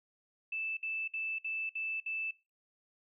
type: tone bursts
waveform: sine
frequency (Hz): 2637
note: E7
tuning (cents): 0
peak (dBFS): -34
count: 6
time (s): 0.52-2.31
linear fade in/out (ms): 5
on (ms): 250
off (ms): 58
effects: noise-tail reverb RT60 0.3 s tail -22 dB re dry